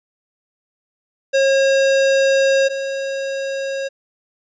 square tone pair in turn, 542 / 544.2 Hz, C#5 / C#5, -39 / -32 cents, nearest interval unison, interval 7 cents, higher second, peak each -13 / -22 dBFS, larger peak first, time 1.33-2.69 / 2.69-3.89 s, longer first, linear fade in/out 20 ms, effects resampled to 16000 Hz

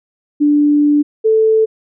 sine tone pair in turn, 293.7 / 440.1 Hz, D4 / A4, 0 / 0 cents, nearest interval perfect fifth, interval 700 cents, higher second, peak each -8 dBFS, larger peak neither, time 0.4-1.03 / 1.24-1.66 s, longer first, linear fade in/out 20 ms, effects none

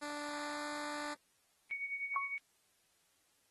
10% pulse tone with pitch glide, 293.7 to 295.4 Hz, D4 to D4, 0 to +10 cents, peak -32 dBFS, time 0.01-1.15 s, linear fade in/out 20 ms, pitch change +10 cents, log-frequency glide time 0.34-0.66 s
sine tone with tremolo, 2234 Hz, C#7, 13 cents sharp, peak -35 dBFS, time 1.71-2.38 s, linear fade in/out 0 ms, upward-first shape sine, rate 9.9 Hz, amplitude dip 65%
sine tone with exponential decay, 1108.7 Hz, C#6, in tune, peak -29 dBFS, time 2.16-2.36 s, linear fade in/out 1 ms, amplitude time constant 42 ms
effects white hiss -74 dBFS RMS until 3.5 s + AAC 32 kbps

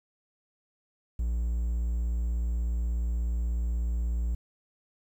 triangle tone, 58.27 Hz, A#1, in tune, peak -24 dBFS, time 1.19-4.35 s, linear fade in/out 5 ms, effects 10-bit

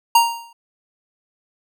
square tone with exponential decay, 932.3 Hz, A#5, in tune, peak -8 dBFS, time 0.15-0.53 s, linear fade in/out 5 ms, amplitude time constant 81 ms, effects none

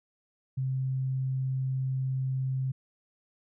sine tone, 131.6 Hz, C3, 10 cents sharp, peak -27 dBFS, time 0.57-2.72 s, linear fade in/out 10 ms, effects none

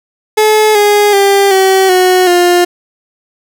30% pulse tone with pitch steps, 429.8 / 413.2 / 397.3 / 382 / 367.3 / 353.2 Hz, A4 / G#4 / G4 / G4 / F#4 / F4, -41 / -9 / +23 / -45 / -13 / +20 cents, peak -3 dBFS, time 0.37-2.65 s, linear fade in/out 10 ms, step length 380 ms, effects none

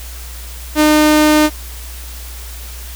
sawtooth tone, 304.3 Hz, D#4, 38 cents flat, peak -4 dBFS, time 0.75-1.5 s, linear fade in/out 50 ms, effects added 60 Hz sine -28 dBFS peak until 2.95 s + white hiss -34 dBFS RMS until 2.95 s

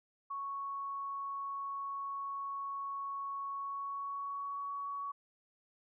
sine tone with pitch glide, 1108.7 to 1123.5 Hz, C#6 to C#6, 0 to +23 cents, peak -37 dBFS, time 0.3-5.12 s, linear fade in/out 10 ms, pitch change +23 cents, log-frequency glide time 3.51-4.66 s, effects none

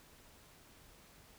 silence, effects pink hiss -61 dBFS RMS until 1.38 s

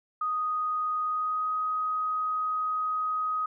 sine tone with pitch glide, 1244.5 to 1256.1 Hz, D#6 to D#6, 0 to +16 cents, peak -26 dBFS, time 0.21-3.46 s, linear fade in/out 5 ms, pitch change +16 cents, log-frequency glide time 1.05-1.51 s, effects none

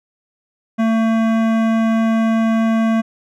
sine tone with hard clipping, 224.6 Hz, A3, 36 cents sharp, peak -15 dBFS, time 0.78-3.02 s, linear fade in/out 20 ms, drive 16 dB, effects none

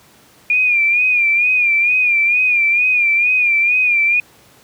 sine tone with vibrato, 2420 Hz, D#7, 49 cents flat, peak -11 dBFS, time 0.5-4.2 s, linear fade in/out 2 ms, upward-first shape sine, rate 2.2 Hz, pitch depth 68 cents each way, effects pink hiss -48 dBFS RMS until 4.63 s + high-pass 100 Hz 12 dB/octave

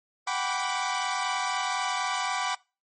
sawtooth chord, G major seventh, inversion third, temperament equal with one note detuned, 740 / 784 / 987.8 / 1161.2 Hz, F#5 / G5 / B5 / D6, 0 / 0 / 0 / -20 cents, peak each -29 / -30 / -28 / -28 dBFS, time 0.27-2.55 s, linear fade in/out 5 ms, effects noise-tail reverb RT60 0.3 s tail -23 dB re dry + MP3 32 kbps

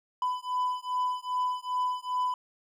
triangle beating tone pair, 999 / 1001.5 Hz, B5 / B5, +20 / +24 cents, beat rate 2.5 Hz, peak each -29 dBFS, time 0.22-2.34 s, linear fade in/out 2 ms, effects none

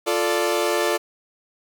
sawtooth chord, D minor, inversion first, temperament equal, 349.2 / 440 / 587.3 Hz, F4 / A4 / D5, 0 / 0 / 0 cents, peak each -20 dBFS, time 0.06-0.98 s, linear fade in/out 20 ms, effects 9-bit

